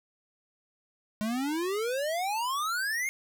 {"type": "exponential sweep", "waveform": "square", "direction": "up", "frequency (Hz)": [207.7, 2180], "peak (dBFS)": -29, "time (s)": [1.21, 3.09], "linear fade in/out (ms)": 0, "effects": ["11-bit"]}